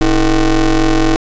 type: ring-modulated tone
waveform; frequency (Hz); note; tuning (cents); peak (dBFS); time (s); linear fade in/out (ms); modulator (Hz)
40% pulse; 150; D3; +37; -5; 0.01-1.16; 0; 172
effects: resampled to 16000 Hz + 7-bit